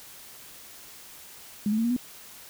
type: tone with pitch steps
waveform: sine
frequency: 207.4 / 216.8 / 226.7 / 237 / 247.8 Hz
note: G#3 / A3 / A#3 / A#3 / B3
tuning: -2 / -25 / -48 / +29 / +6 cents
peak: -22 dBFS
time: 1.66-1.965 s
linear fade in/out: 2 ms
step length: 61 ms
effects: white hiss -47 dBFS RMS until 2.49 s